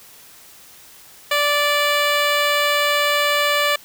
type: tone with notch filter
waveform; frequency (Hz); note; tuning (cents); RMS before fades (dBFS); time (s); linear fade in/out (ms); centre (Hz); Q
10% pulse; 584; D5; -10; -18; 1.31-3.76; 5; 9700; 2
effects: white hiss -45 dBFS RMS until 3.84 s